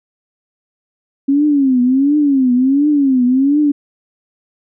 sine tone with vibrato, 271.4 Hz, C#4, 36 cents flat, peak -9 dBFS, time 1.28-3.72 s, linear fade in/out 10 ms, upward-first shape triangle, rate 1.4 Hz, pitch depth 190 cents each way, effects none

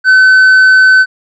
triangle tone with tanh clipping, 1520 Hz, F#6, 46 cents sharp, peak -3 dBFS, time 0.04-1.06 s, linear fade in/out 50 ms, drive 8 dB, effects none

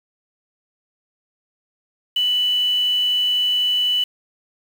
sine tone with quantisation, 2976 Hz, F#7, 9 cents sharp, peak -16 dBFS, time 2.16-4.04 s, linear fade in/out 5 ms, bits 6, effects none

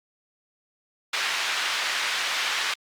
pink band-pass noise, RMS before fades -27 dBFS, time 1.13-2.74 s, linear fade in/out 5 ms, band 1500 to 4200 Hz, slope 12 dB/octave, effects Opus 48 kbps

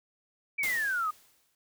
sine exponential sweep, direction down, 2349 to 1206 Hz, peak -27 dBFS, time 0.58-1.11 s, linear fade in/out 10 ms
white noise with exponential decay, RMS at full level -35 dBFS, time 0.63-1.55 s, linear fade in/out 1 ms, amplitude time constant 200 ms
effects none

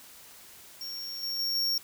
square tone with level steps, 5520 Hz, F8, 21 cents flat, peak -36 / -31 / -28 / -26 dBFS, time 0.81-1.78 s, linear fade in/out 2 ms, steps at 1.23 / 1.39 / 1.55 s, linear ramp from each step 2 ms, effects white hiss -51 dBFS RMS until 1.83 s

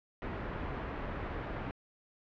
pink low-pass noise, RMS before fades -39 dBFS, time 0.22-1.71 s, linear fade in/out 0 ms, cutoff 1900 Hz, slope 12 dB/octave, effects low-pass 3000 Hz 12 dB/octave

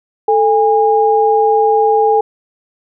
sine tone pair together, 440 / 816.3 Hz, A4 / G#5, 0 / -30 cents, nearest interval major seventh, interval 1070 cents, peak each -11 dBFS, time 0.28-2.21 s, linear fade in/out 5 ms, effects none

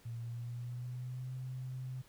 sine tone with pitch glide, 116.54 to 128.56 Hz, A#2 to C3, 0 to -30 cents, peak -39 dBFS, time 0.05-2.02 s, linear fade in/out 10 ms, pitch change +170 cents, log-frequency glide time 0.18-1.32 s, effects pink hiss -64 dBFS RMS until 2.08 s

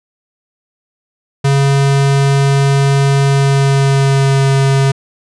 square tone with pitch glide, 138.59 to 136.37 Hz, C#3 to C#3, 0 to -28 cents, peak -9 dBFS, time 1.44-4.92 s, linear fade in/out 10 ms, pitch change -28 cents, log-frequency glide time 3.24-4.48 s, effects resampled to 22050 Hz

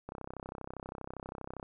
click train, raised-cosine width 1 ms, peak -27 dBFS, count 51, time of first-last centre 0.09-1.628 s, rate 32.5 Hz, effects none

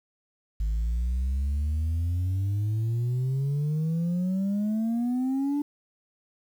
sine exponential sweep, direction up, 51.7 to 293.7 Hz, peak -21 dBFS, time 0.6-5.62 s, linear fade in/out 5 ms, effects tanh soft clip ceiling -23 dBFS + 9-bit

